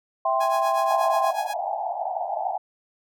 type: chord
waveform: sine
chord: C major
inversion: first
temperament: equal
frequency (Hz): 659.3 / 784 / 1046.5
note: E5 / G5 / C6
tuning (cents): 0 / 0 / 0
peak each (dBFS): -24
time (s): 0.25-1.31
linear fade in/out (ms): 5
type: tone with tremolo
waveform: sawtooth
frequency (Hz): 830.6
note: G#5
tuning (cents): 0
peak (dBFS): -24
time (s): 0.4-1.54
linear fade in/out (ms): 10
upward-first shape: triangle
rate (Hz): 8.3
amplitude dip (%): 90
type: band-pass noise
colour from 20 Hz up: pink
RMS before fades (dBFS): -28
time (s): 0.89-2.58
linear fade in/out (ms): 10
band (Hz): 650 to 870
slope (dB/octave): 96
effects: none